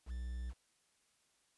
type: tone with quantisation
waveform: triangle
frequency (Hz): 61.1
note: B1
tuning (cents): -18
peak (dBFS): -37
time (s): 0.06-0.54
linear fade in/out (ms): 50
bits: 10
effects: white hiss -75 dBFS RMS until 1.57 s + resampled to 24000 Hz